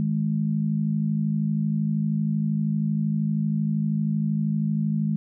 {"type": "tone pair together", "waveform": "sine", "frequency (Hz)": [157.7, 210.5], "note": ["D#3", "G#3"], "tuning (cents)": [24, 24], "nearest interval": "perfect fourth", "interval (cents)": 500, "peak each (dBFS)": -24, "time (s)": [0, 5.16], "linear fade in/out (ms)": 0, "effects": []}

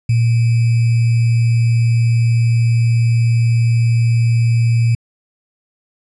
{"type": "tone with sample-and-hold", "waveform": "sine", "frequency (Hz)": 116.54, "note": "A#2", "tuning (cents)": 0, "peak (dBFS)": -10, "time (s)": [0.09, 4.95], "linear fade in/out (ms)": 5, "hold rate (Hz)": 2450, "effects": ["resampled to 24000 Hz"]}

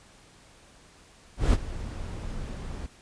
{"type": "noise with ADSR envelope", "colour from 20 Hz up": "brown", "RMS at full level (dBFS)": -19, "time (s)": [1.37, 2.87], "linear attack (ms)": 160, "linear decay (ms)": 37, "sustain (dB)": -16, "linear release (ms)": 15, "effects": ["pink hiss -55 dBFS RMS until 3.01 s", "resampled to 22050 Hz"]}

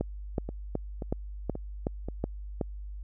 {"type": "two click trains", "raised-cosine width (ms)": 2, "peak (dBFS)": [-15, -22], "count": [8, 4], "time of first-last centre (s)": [[0.01, 2.612], [0.49, 2.086]], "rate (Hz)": [2.69, 1.88], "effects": ["added 50 Hz sine -37 dBFS peak until 3.03 s"]}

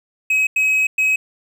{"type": "tone bursts at uneven times", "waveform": "triangle", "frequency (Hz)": 2547, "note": "D#7", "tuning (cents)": 40, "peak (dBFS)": -12, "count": 3, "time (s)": [[0.3, 0.47], [0.56, 0.87], [0.98, 1.16]], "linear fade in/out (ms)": 5, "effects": ["9-bit"]}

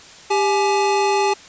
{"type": "tone pair together", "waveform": "square", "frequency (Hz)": [396.3, 845.6], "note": ["G4", "G#5"], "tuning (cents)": [19, 31], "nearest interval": "octave + minor second", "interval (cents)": 1312, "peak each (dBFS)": -19, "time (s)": [0.3, 1.34], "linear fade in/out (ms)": 10, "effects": ["white hiss -42 dBFS RMS until 1.48 s", "resampled to 16000 Hz"]}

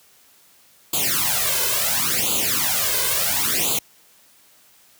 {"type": "noise with flanger", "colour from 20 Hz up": "white", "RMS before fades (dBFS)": -21, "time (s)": [0.93, 3.79], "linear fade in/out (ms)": 5, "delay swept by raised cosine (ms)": [0.27, 1.97], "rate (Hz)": 0.72, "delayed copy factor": 0.95, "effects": ["white hiss -54 dBFS RMS until 4.99 s", "high-pass 80 Hz 12 dB/octave"]}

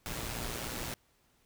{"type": "noise with amplitude modulation", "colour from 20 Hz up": "pink", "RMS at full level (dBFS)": -36, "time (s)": [0.06, 0.94], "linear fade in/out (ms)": 0, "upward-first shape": "sine", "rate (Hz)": 117, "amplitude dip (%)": 55, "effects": ["pink hiss -70 dBFS RMS until 1.45 s"]}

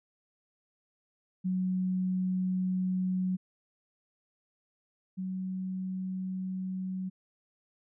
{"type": "tone pair in turn", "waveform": "sine", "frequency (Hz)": [185, 186.93], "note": ["F#3", "F#3"], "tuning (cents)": [0, 18], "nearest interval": "unison", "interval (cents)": 18, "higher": "second", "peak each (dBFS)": [-27, -32], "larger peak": "first", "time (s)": [[1.44, 3.37], [5.17, 7.1]], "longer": "neither", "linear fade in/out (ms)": 20, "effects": []}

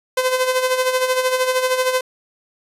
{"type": "tone with tremolo", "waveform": "sawtooth", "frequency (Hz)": 512, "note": "C5", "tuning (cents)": -38, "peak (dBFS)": -10, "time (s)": [0.17, 2.01], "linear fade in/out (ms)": 5, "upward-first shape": "sine", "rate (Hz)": 13, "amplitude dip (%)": 60, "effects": ["resampled to 32000 Hz"]}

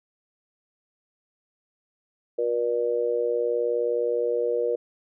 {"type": "harmonic tone", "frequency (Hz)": 119.4, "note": "A#2", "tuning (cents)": 42, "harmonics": [3, 4, 5], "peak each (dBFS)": [-31, -23, -30], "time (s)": [2.38, 4.76], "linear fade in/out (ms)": 10, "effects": []}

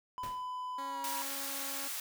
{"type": "tone with pitch glide", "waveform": "triangle", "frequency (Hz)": [1003, 963.8], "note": ["B5", "B5"], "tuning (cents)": [26, -43], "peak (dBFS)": -35, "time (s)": [0.18, 1.22], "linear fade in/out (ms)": 0, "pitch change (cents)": -69, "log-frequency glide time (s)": [0.86, 1.02]}
{"type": "noise with exponential decay", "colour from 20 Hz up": "pink", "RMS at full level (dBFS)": -43, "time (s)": [0.23, 0.52], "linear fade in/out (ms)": 5, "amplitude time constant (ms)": 63}
{"type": "tone", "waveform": "10% pulse", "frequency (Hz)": 275.2, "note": "C#4", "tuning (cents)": -12, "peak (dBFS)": -36, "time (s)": [0.78, 1.88], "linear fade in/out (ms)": 5}
{"type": "high-pass noise", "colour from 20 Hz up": "white", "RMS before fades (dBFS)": -39, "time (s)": [1.04, 2], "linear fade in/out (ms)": 2, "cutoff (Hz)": 910, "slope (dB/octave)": 12}
{"effects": []}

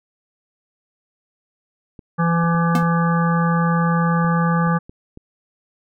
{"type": "clicks", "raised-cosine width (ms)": 3, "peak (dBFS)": -25, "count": 8, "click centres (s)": [1.992, 2.44, 2.548, 2.827, 4.246, 4.672, 4.895, 5.174]}
{"type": "harmonic tone", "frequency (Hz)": 168.5, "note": "E3", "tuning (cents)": 38, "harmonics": [1, 3, 5, 7, 9, 10], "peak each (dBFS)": [-16, -27, -26, -23, -30, -31], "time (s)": [2.18, 4.79], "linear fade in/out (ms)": 20}
{"type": "tone with exponential decay", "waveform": "square", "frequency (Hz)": 240.4, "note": "B3", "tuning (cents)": -46, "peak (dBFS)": -15, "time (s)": [2.75, 2.87], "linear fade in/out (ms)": 2, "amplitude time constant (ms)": 24}
{"effects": []}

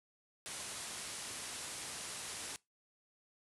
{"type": "low-pass noise", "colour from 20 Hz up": "white", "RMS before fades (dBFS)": -45, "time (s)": [0.46, 2.56], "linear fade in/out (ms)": 0, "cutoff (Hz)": 11000, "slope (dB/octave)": 96, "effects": ["noise-tail reverb RT60 0.2 s tail -22 dB re dry", "high-pass 60 Hz 12 dB/octave"]}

